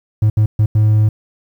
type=tone bursts at uneven times; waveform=triangle; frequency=107.3 Hz; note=A2; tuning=43 cents flat; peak=-6 dBFS; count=4; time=0.22-0.3 / 0.37-0.46 / 0.59-0.66 / 0.75-1.09 s; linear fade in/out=5 ms; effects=tanh soft clip ceiling -2 dBFS + 8-bit